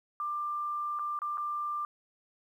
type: tone with dropouts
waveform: sine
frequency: 1188 Hz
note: D6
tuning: 20 cents sharp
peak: -31 dBFS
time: 0.2-1.85 s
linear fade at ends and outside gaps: 1 ms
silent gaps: 0.989-0.994 / 1.19-1.218 / 1.373-1.38 s
effects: 11-bit